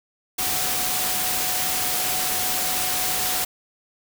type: tone in noise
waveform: sine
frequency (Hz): 740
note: F#5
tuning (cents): 0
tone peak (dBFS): -33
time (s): 0.38-3.45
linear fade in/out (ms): 10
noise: white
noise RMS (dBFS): -24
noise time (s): 0.38-3.45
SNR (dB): -12
effects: none